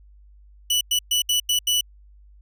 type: tone bursts at uneven times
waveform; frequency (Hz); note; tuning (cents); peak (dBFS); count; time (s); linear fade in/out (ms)
sawtooth; 2960; F#7; 0; -15; 6; 0.7-0.81 / 0.91-0.99 / 1.11-1.22 / 1.29-1.4 / 1.49-1.59 / 1.67-1.81; 5
effects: added 50 Hz sine -47 dBFS peak until 2.41 s